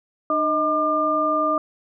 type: tone cluster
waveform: sine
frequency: 301.8 / 628 / 1200 Hz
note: D4 / D#5 / D6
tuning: +47 / +16 / +37 cents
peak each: -26 / -23 / -20 dBFS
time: 0.3-1.58 s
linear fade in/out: 2 ms
effects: none